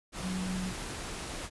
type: tone in noise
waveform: sine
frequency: 185.2 Hz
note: F#3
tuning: 2 cents sharp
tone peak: -32 dBFS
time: 0.2-0.73 s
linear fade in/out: 50 ms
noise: pink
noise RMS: -39 dBFS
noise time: 0.12-1.5 s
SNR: +4 dB
effects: resampled to 24000 Hz